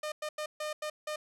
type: tone bursts at uneven times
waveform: sawtooth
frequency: 608 Hz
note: D#5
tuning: 40 cents flat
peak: -30 dBFS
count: 6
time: 0.03-0.12 / 0.22-0.29 / 0.38-0.46 / 0.6-0.73 / 0.82-0.9 / 1.07-1.16 s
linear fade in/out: 5 ms
effects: low-pass 11000 Hz 12 dB/octave